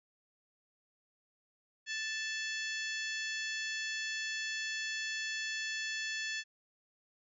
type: harmonic tone with a mistuned harmonic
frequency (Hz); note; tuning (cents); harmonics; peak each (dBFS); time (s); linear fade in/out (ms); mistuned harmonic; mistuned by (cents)
880; A5; 0; 2 / 3 / 4 / 5 / 6 / 7 / 8; -38 / -42 / -44 / -46 / -48 / -49 / -50; 1.86-6.44; 50; 4; -59
effects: none